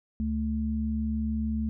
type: tone pair together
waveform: sine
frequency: 73.35 / 220 Hz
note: D2 / A3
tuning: -2 / 0 cents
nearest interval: octave + perfect fifth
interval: 1902 cents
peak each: -30 / -28 dBFS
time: 0.2-1.69 s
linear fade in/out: 0 ms
effects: none